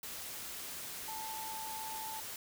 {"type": "tone in noise", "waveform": "sine", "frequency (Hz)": 880, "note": "A5", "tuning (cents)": 0, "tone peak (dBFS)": -42, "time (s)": [1.08, 2.2], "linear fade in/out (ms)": 2, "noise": "white", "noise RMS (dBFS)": -44, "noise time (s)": [0.03, 2.36], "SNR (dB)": -1, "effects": []}